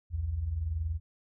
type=tone pair together; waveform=sine; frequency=61.49 / 82.41 Hz; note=B1 / E2; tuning=-7 / 0 cents; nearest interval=perfect fourth; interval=507 cents; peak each=-37 / -30 dBFS; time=0.1-1 s; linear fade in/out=50 ms; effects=none